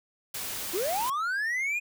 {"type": "noise", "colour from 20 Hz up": "white", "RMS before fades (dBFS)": -35, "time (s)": [0.34, 1.1], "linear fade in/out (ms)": 5}
{"type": "linear sweep", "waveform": "triangle", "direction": "up", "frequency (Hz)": [317, 2489], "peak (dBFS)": -25, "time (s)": [0.73, 1.8], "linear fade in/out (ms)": 20}
{"effects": []}